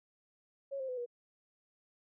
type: tone with pitch steps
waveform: sine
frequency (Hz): 551 / 527 / 504.1 / 482.2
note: C#5 / C5 / B4 / B4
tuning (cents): -11 / +12 / +35 / -41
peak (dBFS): -36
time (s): 0.71-1.062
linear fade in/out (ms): 20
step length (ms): 88
effects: none